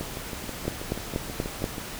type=two click trains; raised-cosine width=2 ms; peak=-12 / -20 dBFS; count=5 / 12; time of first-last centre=0.68-1.642 / 0.01-1.781 s; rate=4.16 / 6.21 Hz; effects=pink hiss -37 dBFS RMS until 1.99 s